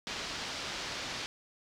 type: low-pass noise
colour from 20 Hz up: white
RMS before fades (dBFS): -39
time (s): 0.07-1.26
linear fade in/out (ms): 0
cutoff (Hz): 5300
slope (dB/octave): 24
effects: none